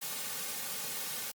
white noise with comb filter, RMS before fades -38 dBFS, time 0.01-1.32 s, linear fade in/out 20 ms, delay 3 ms, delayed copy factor -0.65, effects high-pass 150 Hz 12 dB/octave + Opus 48 kbps

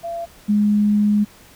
sine tone pair in turn, 679 / 208 Hz, F5 / G#3, -49 / +3 cents, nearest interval octave + minor sixth, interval 2048 cents, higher first, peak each -24 / -13 dBFS, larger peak second, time 0.03-0.26 / 0.48-1.25 s, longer second, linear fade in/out 20 ms, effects pink hiss -47 dBFS RMS until 1.55 s

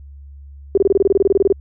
sine tone bursts, 392 Hz, G4, in tune, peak -8 dBFS, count 16, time 0.75-1.525 s, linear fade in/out 2 ms, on 25 ms, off 25 ms, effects added 70 Hz sine -35 dBFS peak until 1.6 s

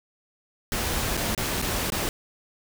pink noise with dropouts, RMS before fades -27 dBFS, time 0.72-2.09 s, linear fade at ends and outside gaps 1 ms, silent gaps 1.169-1.174 / 1.349-1.377 / 1.617-1.623 / 1.902-1.921 s, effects none

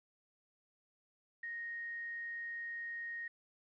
sine tone with quantisation, 1864.7 Hz, A#6, in tune, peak -40 dBFS, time 1.43-3.28 s, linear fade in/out 5 ms, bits 11, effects resampled to 11025 Hz

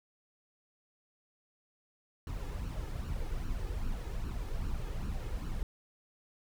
brown noise with flanger, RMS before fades -36 dBFS, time 2.27-5.63 s, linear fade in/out 2 ms, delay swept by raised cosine 0.7 to 2.4 ms, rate 2.5 Hz, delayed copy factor +0.6, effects none

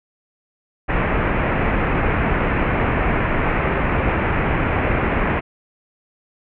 pink low-pass noise, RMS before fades -19 dBFS, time 0.88-5.41 s, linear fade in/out 20 ms, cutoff 2500 Hz, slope 48 dB/octave, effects none

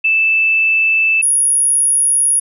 sine tone pair in turn, 2637 / 10421 Hz, E7 / E9, 0 / -21 cents, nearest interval 2 octaves, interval 2379 cents, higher second, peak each -10 dBFS, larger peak neither, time 0.04-1.22 / 1.22-2.4 s, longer neither, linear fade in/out 10 ms, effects none

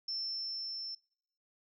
sine tone with level ramp, 5350 Hz, E8, 25 cents sharp, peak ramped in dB -34 to -39 dBFS, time 0.08-0.95 s, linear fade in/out 5 ms, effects noise-tail reverb RT60 0.7 s tail -24 dB re dry

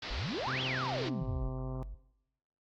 white low-pass noise, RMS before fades -42 dBFS, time 0.02-1.09 s, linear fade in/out 5 ms, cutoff 4900 Hz, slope 48 dB/octave
sine exponential two-way sweep, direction up then down, 36.71 to 3520 to 36.71 Hz, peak -34 dBFS, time 0.1-1.5 s, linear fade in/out 10 ms, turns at 0.62 s
harmonic tone, 130 Hz, C3, 11 cents flat, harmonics 1 / 2 / 3 / 4 / 5 / 6 / 7 / 8 / 9, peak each -38 / -44 / -48 / -50 / -52 / -54 / -55 / -56 / -57 dBFS, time 0.47-1.83 s, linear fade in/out 0 ms
sine tone, 48.78 Hz, G1, 8 cents flat, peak -38 dBFS, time 1.21-1.95 s, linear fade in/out 10 ms
effects noise-tail reverb RT60 0.9 s tail -20 dB re dry + AAC 48 kbps

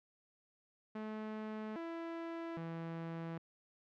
sawtooth tone with pitch steps, 216.1 / 332.7 / 165.4 Hz, A3 / E4 / E3, -31 / +16 / +6 cents, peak -37 dBFS, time 0.95-3.38 s, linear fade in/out 5 ms, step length 810 ms, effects low-pass 2000 Hz 12 dB/octave

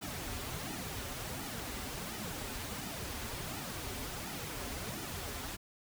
pink noise with flanger, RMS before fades -41 dBFS, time 0.01-5.57 s, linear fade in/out 20 ms, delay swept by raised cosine 1.8 to 6.3 ms, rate 1.4 Hz, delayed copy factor -0.7, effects none

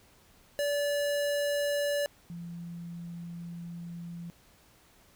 square / sine tone pair in turn, 577 / 170.9 Hz, D5 / F3, -31 / -37 cents, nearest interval octave + major sixth, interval 2106 cents, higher first, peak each -28 / -38 dBFS, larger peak first, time 0.59-2.06 / 2.3-4.3 s, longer second, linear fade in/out 0 ms, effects pink hiss -61 dBFS RMS until 5.15 s

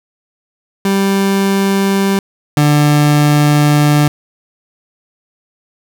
30% pulse tone pair in turn, 196 / 147.77 Hz, G3 / D3, 0 / +11 cents, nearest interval perfect fourth, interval 489 cents, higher first, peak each -8 / -5 dBFS, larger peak second, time 0.85-2.19 / 2.57-4.08 s, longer second, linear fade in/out 2 ms, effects none

